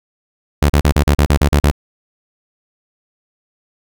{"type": "tone bursts", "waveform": "sawtooth", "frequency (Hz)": 72.8, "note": "D2", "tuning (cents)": -15, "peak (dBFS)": -5, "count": 10, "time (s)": [0.62, 1.713], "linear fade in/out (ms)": 5, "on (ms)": 76, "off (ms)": 37, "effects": []}